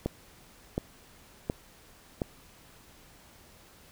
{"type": "click train", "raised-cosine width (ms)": 2, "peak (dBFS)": -15, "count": 4, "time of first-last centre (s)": [0.06, 2.218], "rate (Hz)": 1.39, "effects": ["pink hiss -56 dBFS RMS until 3.91 s"]}